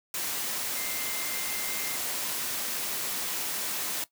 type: tone in noise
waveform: sine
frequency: 2093 Hz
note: C7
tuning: in tune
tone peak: -40 dBFS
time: 0.76-1.96 s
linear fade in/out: 2 ms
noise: white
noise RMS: -32 dBFS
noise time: 0.14-4.04 s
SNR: -11 dB
effects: noise-tail reverb RT60 0.1 s tail -17 dB re dry + high-pass 150 Hz 12 dB/octave